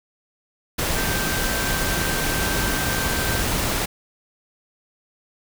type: tone in noise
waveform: sine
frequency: 1562 Hz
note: G6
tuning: 7 cents flat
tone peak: -29 dBFS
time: 0.95-3.43 s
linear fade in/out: 10 ms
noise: pink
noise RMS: -23 dBFS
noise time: 0.78-3.86 s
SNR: -9 dB
effects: none